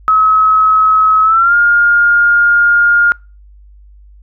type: tone with pitch glide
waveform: sine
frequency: 1283 to 1415.4 Hz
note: E6 to F6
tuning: -47 to +23 cents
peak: -6 dBFS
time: 0.08-3.12 s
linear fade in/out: 0 ms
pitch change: +170 cents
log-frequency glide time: 1.23-1.55 s
effects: noise-tail reverb RT60 0.3 s tail -26 dB re dry + added 50 Hz sine -37 dBFS peak until 4.22 s